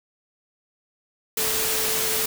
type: tone in noise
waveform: sine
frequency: 440 Hz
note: A4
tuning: in tune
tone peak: -32 dBFS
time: 1.37-2.26 s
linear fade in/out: 5 ms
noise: white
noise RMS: -24 dBFS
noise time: 1.37-2.26 s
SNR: -11 dB
effects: none